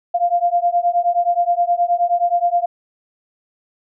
sine beating tone pair, 693 / 702.5 Hz, F5 / F5, -14 / +10 cents, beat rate 9.5 Hz, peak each -17 dBFS, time 0.14-2.66 s, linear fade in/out 10 ms, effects none

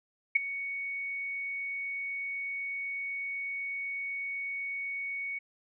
sine tone with ADSR envelope, 2228 Hz, C#7, 8 cents sharp, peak -17 dBFS, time 0.35-5.39 s, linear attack 10 ms, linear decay 13 ms, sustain -16 dB, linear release 11 ms, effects none

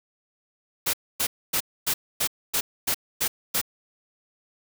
white noise bursts, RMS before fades -24 dBFS, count 9, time 0.86-3.615 s, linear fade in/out 10 ms, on 75 ms, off 260 ms, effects none

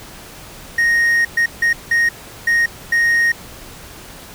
triangle tone bursts at uneven times, 1864.7 Hz, A#6, in tune, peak -10 dBFS, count 6, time 0.78-1.25 / 1.37-1.46 / 1.62-1.73 / 1.91-2.09 / 2.47-2.66 / 2.92-3.32 s, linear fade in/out 5 ms, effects pink hiss -37 dBFS RMS until 4.34 s

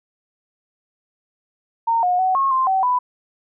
sine tone with pitch steps, 918 / 721 / 749 / 1086 / 1047 / 764 / 994 Hz, A#5 / F#5 / F#5 / C#6 / C6 / G5 / B5, -27 / -45 / +21 / -36 / +1 / -45 / +11 cents, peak -15 dBFS, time 1.87-2.99 s, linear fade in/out 10 ms, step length 160 ms, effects none

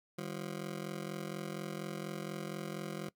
20% pulse ring-modulated tone, 176.7 Hz, F3, 21 cents sharp, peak -31 dBFS, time 0.18-3.09 s, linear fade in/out 5 ms, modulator 22.1 Hz, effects noise-tail reverb RT60 0.1 s tail -20 dB re dry

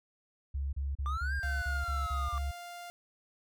sine tone bursts, 69.3 Hz, C#2, in tune, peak -31 dBFS, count 9, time 0.54-2.514 s, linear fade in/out 10 ms, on 190 ms, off 33 ms
triangle exponential two-way sweep, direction up then down, 1174 to 1620 to 1174 Hz, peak -33 dBFS, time 1.06-2.38 s, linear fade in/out 0 ms, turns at 1.34 s
sawtooth tone, 699 Hz, F5, 1 cent sharp, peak -39 dBFS, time 1.43-2.9 s, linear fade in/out 0 ms
effects none

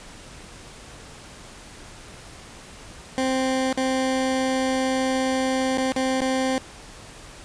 20% pulse tone with dropouts, 261.6 Hz, C4, in tune, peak -16 dBFS, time 3.18-6.58 s, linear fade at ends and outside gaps 0 ms, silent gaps 3.727-3.774 / 5.774-5.783 / 5.921-5.963 / 6.207-6.216 s, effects pink hiss -43 dBFS RMS until 7.44 s + resampled to 22050 Hz

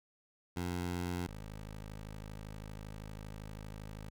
15% pulse tone pair in turn, 88.5 / 52.62 Hz, F2 / G#1, +23 / +23 cents, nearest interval major sixth, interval 900 cents, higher first, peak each -29 / -38 dBFS, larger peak first, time 0.56-1.27 / 1.27-4.1 s, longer second, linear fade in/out 10 ms, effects none

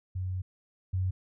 sine tone pair in turn, 92.5 / 92.98 Hz, F#2 / F#2, 0 / +9 cents, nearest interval unison, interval 9 cents, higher second, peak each -30 / -26 dBFS, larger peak second, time 0.15-0.42 / 0.93-1.11 s, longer first, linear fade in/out 10 ms, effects none

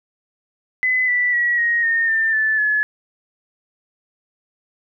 sine tone with pitch steps, 2017 / 1969.8 / 1923.7 / 1878.7 / 1834.7 / 1791.8 / 1749.8 / 1708.9 Hz, B6 / B6 / B6 / A#6 / A#6 / A6 / A6 / G#6, +36 / -5 / -46 / +13 / -28 / +31 / -10 / +49 cents, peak -15 dBFS, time 0.83-2.83 s, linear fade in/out 0 ms, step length 250 ms, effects none

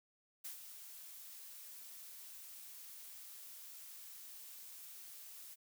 blue noise with ADSR envelope, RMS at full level -45 dBFS, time 0.44-5.56 s, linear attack 12 ms, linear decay 110 ms, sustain -8 dB, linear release 31 ms, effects none

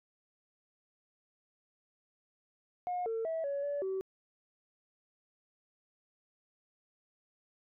sine tone with pitch steps, 718 / 450.8 / 650 / 563 / 574 / 381.6 Hz, F5 / A4 / E5 / C#5 / D5 / G4, +48 / +42 / -24 / +27 / -40 / -47 cents, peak -31 dBFS, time 2.87-4.01 s, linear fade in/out 0 ms, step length 190 ms, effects tanh soft clip ceiling -29 dBFS

